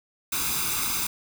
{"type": "noise with comb filter", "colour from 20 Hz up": "white", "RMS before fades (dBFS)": -27, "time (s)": [0.32, 1.07], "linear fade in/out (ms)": 5, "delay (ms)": 0.81, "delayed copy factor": 0.7, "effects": []}